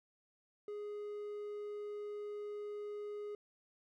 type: tone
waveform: triangle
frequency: 415.3 Hz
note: G#4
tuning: in tune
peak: -39 dBFS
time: 0.68-3.35 s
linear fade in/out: 2 ms
effects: none